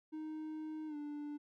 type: tone with pitch glide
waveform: triangle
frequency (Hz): 311.1 to 294.1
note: D#4 to D4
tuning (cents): 0 to +3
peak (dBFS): -39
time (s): 0.12-1.38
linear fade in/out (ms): 20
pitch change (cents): -97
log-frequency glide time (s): 0.87-0.96
effects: none